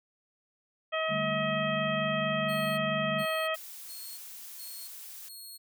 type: harmonic tone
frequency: 637 Hz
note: D#5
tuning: 41 cents sharp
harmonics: 1 / 2 / 3 / 4 / 5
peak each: -31 / -34 / -36 / -37 / -38 dBFS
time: 0.92-3.56 s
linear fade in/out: 20 ms
type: chord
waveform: sine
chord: D suspended fourth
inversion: none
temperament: just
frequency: 146.83 / 195.78 / 220.2 Hz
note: D3 / G3 / A3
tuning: 0 / -2 / +2 cents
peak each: -37 dBFS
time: 1.08-3.26 s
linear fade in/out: 50 ms
type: tone bursts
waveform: 15% pulse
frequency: 4303 Hz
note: C8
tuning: 48 cents sharp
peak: -37 dBFS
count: 5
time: 2.48-5.58 s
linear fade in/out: 20 ms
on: 300 ms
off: 400 ms
type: noise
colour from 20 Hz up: blue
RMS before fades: -45 dBFS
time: 3.54-5.29 s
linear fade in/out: 5 ms
effects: none